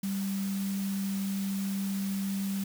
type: tone in noise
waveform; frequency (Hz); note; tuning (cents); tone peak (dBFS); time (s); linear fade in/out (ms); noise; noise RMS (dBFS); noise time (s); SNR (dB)
sine; 196; G3; 0; -29; 0.03-2.64; 5; white; -43; 0.03-2.64; +11
effects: none